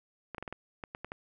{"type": "clicks", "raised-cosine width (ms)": 0.5, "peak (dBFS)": -24, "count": 9, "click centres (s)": [0.347, 0.382, 0.426, 0.478, 0.526, 0.838, 0.949, 1.046, 1.119], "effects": []}